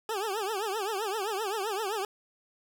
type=tone with vibrato; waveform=20% pulse; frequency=413.9 Hz; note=G#4; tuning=6 cents flat; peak=-25 dBFS; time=0.09-2.05 s; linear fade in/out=2 ms; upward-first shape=triangle; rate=7.7 Hz; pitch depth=200 cents each way; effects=none